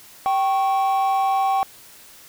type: tone pair together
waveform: triangle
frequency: 776.6 / 1100 Hz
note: G5 / C#6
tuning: -16 / -14 cents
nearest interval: tritone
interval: 602 cents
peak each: -15 / -22 dBFS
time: 0.26-1.63 s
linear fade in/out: 0 ms
effects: tanh soft clip ceiling -11 dBFS + white hiss -46 dBFS RMS until 2.28 s